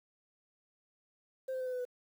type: tone with pitch steps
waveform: sine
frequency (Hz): 523.3 / 517.6 / 511.9 / 506.4 / 500.8 / 495.4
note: C5 / C5 / C5 / B4 / B4 / B4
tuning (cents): 0 / -19 / -38 / +43 / +24 / +5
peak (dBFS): -32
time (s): 1.48-1.852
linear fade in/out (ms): 10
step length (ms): 62
effects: tanh soft clip ceiling -33 dBFS + 10-bit